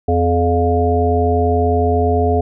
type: harmonic tone with a mistuned harmonic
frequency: 85.3 Hz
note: F2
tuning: 40 cents flat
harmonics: 1 / 3 / 5 / 7 / 8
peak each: -16 / -21 / -17 / -26 / -18 dBFS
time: 0.08-2.41 s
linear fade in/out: 5 ms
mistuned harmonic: 8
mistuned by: +58 cents
effects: none

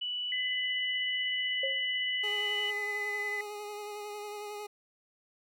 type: tone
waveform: sine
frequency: 2960 Hz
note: F#7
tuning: in tune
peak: -32 dBFS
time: 0.01-2.71 s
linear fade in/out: 10 ms
type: tone with tremolo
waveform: sine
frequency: 2013 Hz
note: B6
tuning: 33 cents sharp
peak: -31 dBFS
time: 0.32-3.41 s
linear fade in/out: 2 ms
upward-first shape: sine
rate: 16 Hz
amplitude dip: 25%
type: tone with exponential decay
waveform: sine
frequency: 540 Hz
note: C#5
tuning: 45 cents flat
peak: -30 dBFS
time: 1.63-1.91 s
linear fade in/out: 5 ms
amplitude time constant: 59 ms
type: tone with vibrato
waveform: 25% pulse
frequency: 415.8 Hz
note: G#4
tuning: 2 cents sharp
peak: -35 dBFS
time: 2.23-4.67 s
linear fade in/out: 10 ms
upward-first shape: sine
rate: 11 Hz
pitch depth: 22 cents each way
effects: none

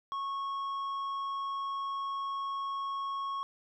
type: tone with tanh clipping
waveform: sine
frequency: 1100 Hz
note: C#6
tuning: 14 cents flat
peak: -34 dBFS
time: 0.12-3.43 s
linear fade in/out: 0 ms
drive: 6 dB
effects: none

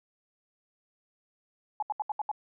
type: tone bursts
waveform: sine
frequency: 846 Hz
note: G#5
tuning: 32 cents sharp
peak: -27 dBFS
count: 6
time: 1.8-2.315 s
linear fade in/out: 2 ms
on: 25 ms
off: 73 ms
effects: none

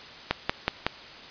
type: click train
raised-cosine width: 0.3 ms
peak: -6 dBFS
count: 4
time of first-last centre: 0.31-0.866 s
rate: 5.4 Hz
effects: white hiss -44 dBFS RMS until 1.3 s + resampled to 11025 Hz

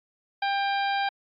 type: harmonic tone with a mistuned harmonic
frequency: 795 Hz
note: G5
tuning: 24 cents sharp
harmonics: 1 / 2 / 3 / 4 / 5 / 6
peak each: -25 / -31 / -35 / -37 / -39 / -41 dBFS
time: 0.42-1.09 s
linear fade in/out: 5 ms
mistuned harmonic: 5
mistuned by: -39 cents
effects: AAC 64 kbps

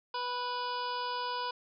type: harmonic tone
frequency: 492.6 Hz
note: B4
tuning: 5 cents flat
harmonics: 1 / 2 / 3 / 5 / 6 / 7 / 8 / 9 / 10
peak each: -42 / -34 / -43 / -50 / -45 / -48 / -52 / -49 / -45 dBFS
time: 0.14-1.51 s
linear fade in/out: 5 ms
effects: none

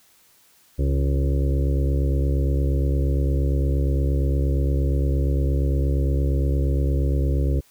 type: harmonic tone with a mistuned harmonic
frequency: 68.6 Hz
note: C#2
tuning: 17 cents flat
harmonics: 1 / 2 / 4 / 5 / 6 / 7 / 8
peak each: -19 / -25 / -31 / -33 / -35 / -36 / -37 dBFS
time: 0.78-7.61 s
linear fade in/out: 20 ms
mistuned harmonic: 4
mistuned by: -21 cents
effects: white hiss -57 dBFS RMS until 7.7 s

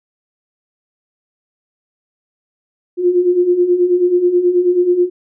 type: beating tone pair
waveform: sine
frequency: 349 / 358.3 Hz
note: F4 / F4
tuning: -1 / +44 cents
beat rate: 9.3 Hz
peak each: -17 / -11 dBFS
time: 2.97-5.1 s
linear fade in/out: 50 ms
effects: none

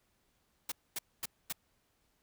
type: noise bursts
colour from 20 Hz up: white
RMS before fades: -37 dBFS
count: 4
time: 0.69-1.526 s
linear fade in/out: 5 ms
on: 29 ms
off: 240 ms
effects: pink hiss -75 dBFS RMS until 2.22 s

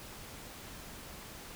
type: silence
effects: pink hiss -48 dBFS RMS until 1.55 s

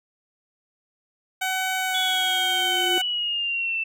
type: tone with pitch glide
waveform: 15% pulse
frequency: 753 to 747.8 Hz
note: F#5 to F#5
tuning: +30 to +18 cents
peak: -17 dBFS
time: 1.41-3.02 s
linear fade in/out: 10 ms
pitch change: -12 cents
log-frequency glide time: 1.75-1.94 s
type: tone with exponential growth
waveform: sine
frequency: 354.6 Hz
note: F4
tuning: 26 cents sharp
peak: -24 dBFS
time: 1.73-2.98 s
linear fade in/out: 0 ms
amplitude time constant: 270 ms
type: exponential sweep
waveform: sine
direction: down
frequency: 3420 to 2654 Hz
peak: -23 dBFS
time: 1.94-3.84 s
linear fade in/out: 10 ms
effects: none

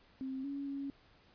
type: tone with pitch steps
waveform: sine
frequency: 264.2 / 280.1 / 277.5 Hz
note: C4 / C#4 / C#4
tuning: +17 / +18 / +2 cents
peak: -37 dBFS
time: 0.21-0.9 s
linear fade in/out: 0 ms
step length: 230 ms
effects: pink hiss -65 dBFS RMS until 1.34 s + resampled to 11025 Hz

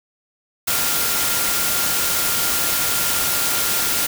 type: tone in noise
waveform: sine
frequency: 1396.9 Hz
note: F6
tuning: in tune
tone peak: -30 dBFS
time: 0.67-4.07 s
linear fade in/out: 10 ms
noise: white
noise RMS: -20 dBFS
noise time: 0.67-4.07 s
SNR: -13 dB
effects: none

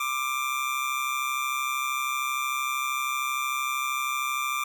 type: tone with amplitude modulation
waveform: 25% pulse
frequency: 1184 Hz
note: D6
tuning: 14 cents sharp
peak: -20 dBFS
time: 0-4.64 s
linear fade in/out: 5 ms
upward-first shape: sine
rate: 133 Hz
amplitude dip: 55%
effects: none

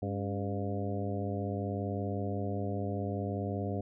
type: harmonic tone with a mistuned harmonic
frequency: 100.6 Hz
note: G2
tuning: 45 cents sharp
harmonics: 1 / 2 / 3 / 4 / 5 / 6 / 7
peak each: -35 / -38 / -40 / -41 / -42 / -43 / -43 dBFS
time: 0.02-3.81 s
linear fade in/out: 5 ms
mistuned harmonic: 3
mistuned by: -91 cents
effects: none

